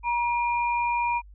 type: tone pair together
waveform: sine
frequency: 953.7 / 2405 Hz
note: A#5 / D7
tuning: +39 / +41 cents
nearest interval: octave + major third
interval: 1602 cents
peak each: -23 / -30 dBFS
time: 0.03-1.22 s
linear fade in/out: 50 ms
effects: added 50 Hz sine -45 dBFS peak until 1.34 s